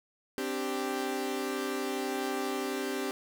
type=chord; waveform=sawtooth; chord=C suspended second; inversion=none; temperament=equal; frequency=261.6 / 293.7 / 392 Hz; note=C4 / D4 / G4; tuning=0 / 0 / 0 cents; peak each=-32 / -34 / -30 dBFS; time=0.38-3.11 s; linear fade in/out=0 ms; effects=none